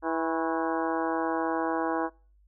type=harmonic tone with a mistuned harmonic; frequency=163.6 Hz; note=E3; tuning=13 cents flat; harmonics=2 / 3 / 4 / 5 / 6 / 7 / 8 / 9 / 10; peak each=-30 / -34 / -34 / -33 / -36 / -36 / -43 / -39 / -43 dBFS; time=0.02-2.1 s; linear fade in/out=50 ms; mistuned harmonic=7; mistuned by=-76 cents; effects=noise-tail reverb RT60 0.4 s tail -26 dB re dry + added 50 Hz sine -58 dBFS peak until 2.47 s